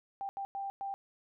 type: tone bursts at uneven times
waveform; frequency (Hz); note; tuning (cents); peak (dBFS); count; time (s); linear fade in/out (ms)
sine; 789; G5; +11; -35; 4; 0.21-0.29 / 0.37-0.45 / 0.55-0.7 / 0.81-0.94; 0
effects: none